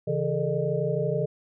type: tone cluster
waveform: sine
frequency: 136.4 / 162.9 / 420.7 / 452.9 / 606 Hz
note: C#3 / E3 / G#4 / A#4 / D#5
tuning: -28 / -20 / +22 / -50 / -46 cents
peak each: -30 dBFS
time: 0.07-1.26 s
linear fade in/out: 10 ms
effects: none